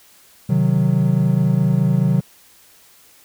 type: chord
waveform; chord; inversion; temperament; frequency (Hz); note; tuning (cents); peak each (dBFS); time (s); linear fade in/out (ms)
triangle; C diminished; none; equal; 130.81 / 155.56 / 185; C3 / Eb3 / Gb3; 0 / 0 / 0; -16; 0.49-2.21; 10
effects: white hiss -50 dBFS RMS until 3.24 s